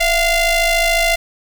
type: ring-modulated tone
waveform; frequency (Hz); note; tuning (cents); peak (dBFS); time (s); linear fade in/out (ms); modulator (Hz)
sawtooth; 698.5; F5; 0; -6; 0-1.16; 10; 1370
effects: none